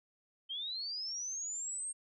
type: linear sweep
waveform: sine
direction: up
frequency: 3100 to 8590 Hz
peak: -37 dBFS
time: 0.49-1.93 s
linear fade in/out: 20 ms
effects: none